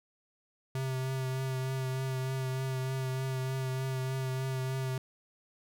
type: tone with vibrato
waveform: square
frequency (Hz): 131.3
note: C3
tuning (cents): +6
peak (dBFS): -32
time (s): 0.75-4.98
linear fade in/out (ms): 2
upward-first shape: triangle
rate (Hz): 3.3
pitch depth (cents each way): 23
effects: none